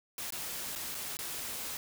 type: noise with dropouts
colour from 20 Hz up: white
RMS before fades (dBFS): -39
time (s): 0.18-1.77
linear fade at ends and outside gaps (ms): 1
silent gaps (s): 0.305-0.323 / 0.753-0.759 / 0.946-0.95 / 1.17-1.189
effects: none